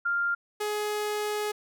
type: tone pair in turn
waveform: sine / sawtooth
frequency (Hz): 1396.9 / 419.9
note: F6 / G#4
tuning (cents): 0 / +19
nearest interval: octave + major sixth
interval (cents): 2081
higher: first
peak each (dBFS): -24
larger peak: neither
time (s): 0.05-0.35 / 0.6-1.52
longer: second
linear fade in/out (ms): 10
effects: none